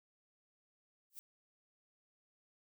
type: noise with exponential growth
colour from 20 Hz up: violet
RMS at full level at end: -44 dBFS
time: 1.1-1.19 s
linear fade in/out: 0 ms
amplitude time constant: 18 ms
effects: none